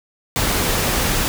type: noise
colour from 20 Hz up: pink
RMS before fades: -19 dBFS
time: 0.36-1.28 s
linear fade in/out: 0 ms
effects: none